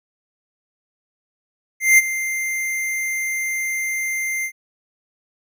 square tone with ADSR envelope, 2093 Hz, C7, in tune, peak -8 dBFS, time 1.8-4.52 s, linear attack 180 ms, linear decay 28 ms, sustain -14 dB, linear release 76 ms, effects none

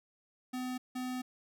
square tone bursts at uneven times, 253.2 Hz, B3, 43 cents sharp, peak -36 dBFS, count 2, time 0.53-0.78 / 0.95-1.22 s, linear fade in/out 10 ms, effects none

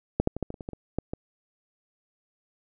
clicks, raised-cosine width 2 ms, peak -8 / -8 / -19 / -14 / -21 / -29 / -24 / -20 / -25 / -13 / -18 dBFS, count 11, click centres 0.2 / 0.274 / 0.366 / 0.427 / 0.504 / 0.542 / 0.608 / 0.689 / 0.733 / 0.986 / 1.135 s, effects none

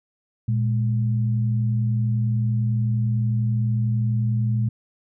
sine tone pair together, 116.6 / 207.8 Hz, A#2 / G#3, +1 / +1 cents, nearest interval minor seventh, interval 1000 cents, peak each -19 / -28 dBFS, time 0.48-4.69 s, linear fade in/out 5 ms, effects none

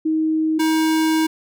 sine / square tone pair in turn, 315.4 / 317.4 Hz, D#4 / D#4, +24 / +35 cents, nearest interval unison, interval 11 cents, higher second, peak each -16 dBFS, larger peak neither, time 0.05-0.59 / 0.59-1.27 s, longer second, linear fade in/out 10 ms, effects none

